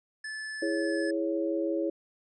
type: tone with pitch glide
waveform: square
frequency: 1738 to 1720 Hz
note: A6 to A6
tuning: -22 to -40 cents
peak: -36 dBFS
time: 0.24-1.11 s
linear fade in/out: 5 ms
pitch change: -18 cents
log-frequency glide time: 0.64-0.96 s
type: chord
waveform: sine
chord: C# minor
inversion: first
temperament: equal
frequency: 329.6 / 415.3 / 554.4 Hz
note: E4 / G#4 / C#5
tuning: 0 / 0 / 0 cents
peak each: -29 / -34 / -32 dBFS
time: 0.62-1.9 s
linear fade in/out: 5 ms
effects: resampled to 22050 Hz